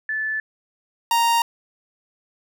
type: tone pair in turn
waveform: sine / 45% pulse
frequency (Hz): 1744 / 931.1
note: A6 / A#5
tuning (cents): -16 / -2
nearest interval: major seventh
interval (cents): 1086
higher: first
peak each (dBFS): -22 / -16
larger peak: second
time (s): 0.09-0.4 / 1.11-1.42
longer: neither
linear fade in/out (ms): 2
effects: none